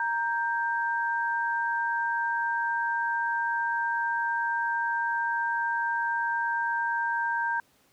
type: tone pair together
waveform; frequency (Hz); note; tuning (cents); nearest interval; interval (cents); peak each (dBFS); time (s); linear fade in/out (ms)
sine; 932.3 / 1576.1; A#5 / G6; 0 / +9; major sixth; 909; -28; 0-7.6; 2
effects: pink hiss -64 dBFS RMS until 7.92 s + high-pass 100 Hz 12 dB/octave